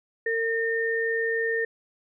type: tone pair together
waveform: sine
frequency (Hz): 455.8 / 1823.2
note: A#4 / A#6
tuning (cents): -39 / -39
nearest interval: 2 octaves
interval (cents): 2400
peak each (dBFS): -26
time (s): 0.26-1.65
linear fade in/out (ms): 5
effects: none